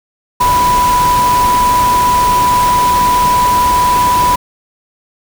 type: tone in noise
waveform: sine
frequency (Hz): 987.8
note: B5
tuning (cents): 0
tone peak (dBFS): -8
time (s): 0.4-4.36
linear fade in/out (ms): 10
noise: pink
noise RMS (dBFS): -19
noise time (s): 0.4-4.36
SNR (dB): +8
effects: none